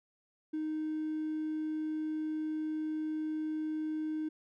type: tone with hard clipping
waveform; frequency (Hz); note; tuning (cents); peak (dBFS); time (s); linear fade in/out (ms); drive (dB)
triangle; 310.5; D#4; -3; -33; 0.53-4.29; 10; 4
effects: none